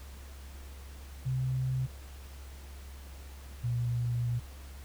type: tone pair in turn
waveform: sine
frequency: 129.8 / 120.26 Hz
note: C3 / B2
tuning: -13 / -46 cents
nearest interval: minor second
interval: 133 cents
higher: first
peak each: -28 dBFS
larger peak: neither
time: 1.25-1.87 / 3.63-4.4 s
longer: second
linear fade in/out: 20 ms
effects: added 68 Hz sine -44 dBFS peak until 4.84 s + pink hiss -54 dBFS RMS until 4.84 s